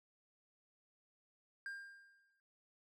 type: tone with exponential decay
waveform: triangle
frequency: 1600 Hz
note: G6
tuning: 35 cents sharp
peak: -39 dBFS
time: 1.66-2.4 s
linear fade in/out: 1 ms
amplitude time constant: 160 ms
effects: none